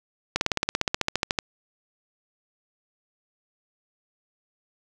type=slowing click train; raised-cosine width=0.2 ms; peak=-5 dBFS; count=17; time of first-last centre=0.36-1.388 s; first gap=51 ms; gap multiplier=1.03; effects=none